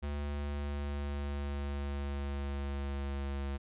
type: tone with pitch glide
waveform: square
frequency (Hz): 72.4 to 69.25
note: D2 to C#2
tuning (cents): -24 to -1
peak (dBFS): -35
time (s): 0.02-3.58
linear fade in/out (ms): 20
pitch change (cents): -77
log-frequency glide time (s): 0.19-3.47
effects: resampled to 8000 Hz

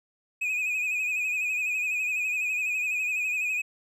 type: tone with vibrato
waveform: triangle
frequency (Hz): 2500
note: D#7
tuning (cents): +8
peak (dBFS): -24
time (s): 0.41-3.62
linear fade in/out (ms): 10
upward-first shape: sine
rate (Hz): 12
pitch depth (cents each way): 54
effects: none

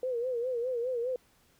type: tone with vibrato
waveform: sine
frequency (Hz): 490.4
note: B4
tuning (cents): -12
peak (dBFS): -29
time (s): 0.03-1.16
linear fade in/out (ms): 2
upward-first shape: sine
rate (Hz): 4.9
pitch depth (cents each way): 100
effects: pink hiss -66 dBFS RMS until 1.59 s

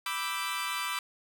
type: chord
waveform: 20% pulse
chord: E minor seventh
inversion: second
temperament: equal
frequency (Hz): 987.8 / 1174.7 / 1318.5 / 1568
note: B5 / D6 / E6 / G6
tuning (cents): 0 / 0 / 0 / 0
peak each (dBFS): -32 / -30 / -33 / -35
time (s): 0.06-0.99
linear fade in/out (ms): 2
effects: none

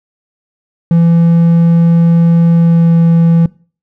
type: tone with pitch glide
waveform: triangle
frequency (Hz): 168.1 to 166.94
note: E3 to E3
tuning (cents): +34 to +22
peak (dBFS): -3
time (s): 0.91-3.46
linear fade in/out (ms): 2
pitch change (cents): -12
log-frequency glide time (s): 2.53-2.95
effects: noise-tail reverb RT60 0.4 s tail -22 dB re dry

